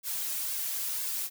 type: noise with flanger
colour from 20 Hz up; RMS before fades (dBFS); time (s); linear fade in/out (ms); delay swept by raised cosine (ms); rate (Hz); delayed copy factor
blue; -33; 0.03-1.3; 50; 1.8 to 3.8; 2; +0.7
effects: none